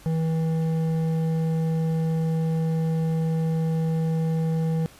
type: tone with hard clipping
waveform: sine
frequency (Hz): 161.6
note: E3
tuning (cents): -34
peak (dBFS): -23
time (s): 0.06-4.86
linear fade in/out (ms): 0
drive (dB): 8
effects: pink hiss -50 dBFS RMS until 4.99 s + resampled to 32000 Hz